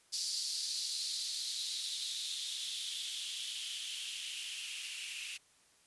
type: noise with band-pass filter sweep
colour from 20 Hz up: violet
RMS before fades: -40 dBFS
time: 0.12-5.38 s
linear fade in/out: 20 ms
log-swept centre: 4700 to 2600 Hz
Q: 4.9
effects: white hiss -67 dBFS RMS until 5.86 s + resampled to 24000 Hz